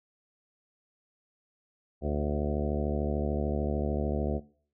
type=harmonic tone with a mistuned harmonic; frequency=73.42 Hz; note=D2; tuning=in tune; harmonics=1 / 2 / 3 / 4 / 5 / 6 / 7 / 8 / 9 / 10; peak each=-31 / -36 / -35 / -39 / -36 / -38 / -39 / -42 / -38 / -44 dBFS; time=2.01-4.41 s; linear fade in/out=50 ms; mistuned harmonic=8; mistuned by=-21 cents; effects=noise-tail reverb RT60 0.5 s tail -21 dB re dry